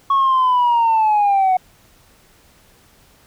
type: linear sweep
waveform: sine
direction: down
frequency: 1108.7 to 734 Hz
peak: -10 dBFS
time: 0.1-1.57 s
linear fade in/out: 5 ms
effects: tanh soft clip ceiling -10 dBFS + pink hiss -52 dBFS RMS until 3.26 s